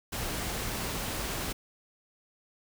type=noise; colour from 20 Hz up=pink; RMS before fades=-34 dBFS; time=0.12-1.53 s; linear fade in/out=10 ms; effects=none